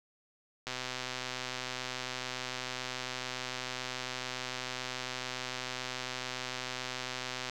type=click train; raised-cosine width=0.2 ms; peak=-19 dBFS; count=868; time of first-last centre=0.67-7.497 s; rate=127 Hz; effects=none